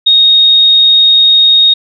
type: tone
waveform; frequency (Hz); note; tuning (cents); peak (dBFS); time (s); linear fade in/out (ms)
sine; 3729; A#7; 0; -3; 0.06-1.74; 10
effects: none